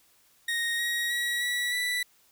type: tone with pitch steps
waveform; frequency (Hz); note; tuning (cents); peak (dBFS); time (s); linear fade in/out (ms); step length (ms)
30% pulse; 1864.7 / 1890.7 / 1917.1 / 1943.9 / 1971; A#6 / A#6 / A#6 / B6 / B6; 0 / +24 / +48 / -28 / -4; -24; 0.48-2.03; 5; 310
effects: white hiss -63 dBFS RMS until 2.31 s